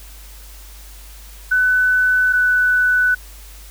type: tone pair in turn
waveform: sine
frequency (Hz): 1500 / 1491.7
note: F#6 / F#6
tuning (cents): +23 / +14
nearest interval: unison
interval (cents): 9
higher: first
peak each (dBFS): -12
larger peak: neither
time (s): 1.51-2.33 / 2.33-3.15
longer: neither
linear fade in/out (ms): 10
effects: added 50 Hz sine -37 dBFS peak until 3.7 s + white hiss -43 dBFS RMS until 3.7 s